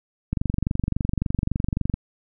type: click train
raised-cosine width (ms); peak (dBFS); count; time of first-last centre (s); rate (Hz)
5; -10; 39; 0.33-1.94; 23.6
effects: none